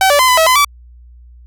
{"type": "tone with pitch steps", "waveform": "sawtooth", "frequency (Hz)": [765, 578, 1027, 1003, 645, 1017, 1153], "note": ["G5", "D5", "C6", "B5", "E5", "C6", "D6"], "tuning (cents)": [-42, -28, -33, 26, -38, -50, -32], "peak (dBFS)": -4, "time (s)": [0.01, 0.647], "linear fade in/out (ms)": 2, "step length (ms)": 91, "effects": ["added 60 Hz sine -37 dBFS peak until 1.46 s"]}